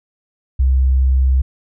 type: tone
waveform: sine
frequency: 65.41 Hz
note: C2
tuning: in tune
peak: -10 dBFS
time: 0.59-1.42 s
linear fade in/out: 10 ms
effects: none